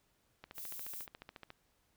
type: click train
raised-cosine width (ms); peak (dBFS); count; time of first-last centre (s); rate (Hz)
0.3; -32; 16; 0.44-1.504; 14.1
type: noise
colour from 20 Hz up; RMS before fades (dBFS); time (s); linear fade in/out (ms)
violet; -45; 0.54-1.07; 50
effects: pink hiss -75 dBFS RMS until 1.96 s